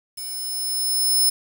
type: tone with level ramp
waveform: 15% pulse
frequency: 5230 Hz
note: E8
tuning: 15 cents flat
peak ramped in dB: -25 to -9 dBFS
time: 0.17-1.3 s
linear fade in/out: 10 ms
effects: 7-bit